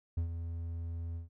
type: tone with ADSR envelope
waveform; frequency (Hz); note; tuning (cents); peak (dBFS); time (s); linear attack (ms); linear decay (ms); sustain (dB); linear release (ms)
triangle; 83.8; E2; +29; -26; 0.17-1.29; 6; 100; -8; 130
effects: none